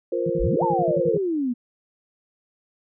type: chord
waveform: sine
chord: F suspended fourth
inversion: none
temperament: equal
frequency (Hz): 349.2 / 466.2 / 523.3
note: F4 / Bb4 / C5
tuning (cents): 0 / 0 / 0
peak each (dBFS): -26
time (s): 0.12-1.17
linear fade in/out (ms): 5
type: tone bursts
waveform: sine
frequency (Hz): 166.2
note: E3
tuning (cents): +15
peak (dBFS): -24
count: 11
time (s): 0.26-1.179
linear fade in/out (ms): 5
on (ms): 39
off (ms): 49
type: exponential two-way sweep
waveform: sine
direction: up then down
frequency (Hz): 30.52 to 944 to 232.9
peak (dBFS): -21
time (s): 0.39-1.54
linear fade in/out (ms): 20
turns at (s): 0.63
effects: none